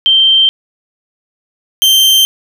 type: tone pair in turn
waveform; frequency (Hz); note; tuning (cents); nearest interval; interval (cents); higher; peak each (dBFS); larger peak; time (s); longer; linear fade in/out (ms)
sine / 40% pulse; 3136 / 3136; G7 / G7; 0 / 0; unison; 0; neither; -5; neither; 0.06-0.49 / 1.82-2.25; neither; 0
effects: none